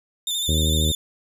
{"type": "tone with vibrato", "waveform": "sawtooth", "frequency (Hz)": 3577, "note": "A7", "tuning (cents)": 28, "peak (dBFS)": -20, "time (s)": [0.27, 0.95], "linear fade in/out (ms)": 2, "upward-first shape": "square", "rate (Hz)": 13, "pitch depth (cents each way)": 34}
{"type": "harmonic tone", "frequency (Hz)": 78.2, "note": "D#2", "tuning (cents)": 9, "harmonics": [1, 2, 3, 4, 5, 6, 7], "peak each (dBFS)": [-20, -26, -30, -32, -34, -36, -37], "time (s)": [0.48, 0.92], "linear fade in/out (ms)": 10}
{"effects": []}